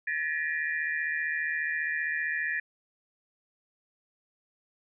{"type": "tone cluster", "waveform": "sine", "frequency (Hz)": [1725, 1881, 1956, 2397], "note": ["A6", "A#6", "B6", "D7"], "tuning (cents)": [-35, 15, -17, 35], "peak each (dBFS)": [-31, -32, -38, -39], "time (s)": [0.07, 2.6], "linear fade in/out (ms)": 5, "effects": []}